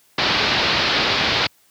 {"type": "low-pass noise", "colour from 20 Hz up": "white", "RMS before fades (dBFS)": -19, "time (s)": [0.18, 1.47], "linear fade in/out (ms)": 5, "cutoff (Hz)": 4700, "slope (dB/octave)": 48, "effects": ["white hiss -57 dBFS RMS until 1.7 s", "high-pass 60 Hz 12 dB/octave"]}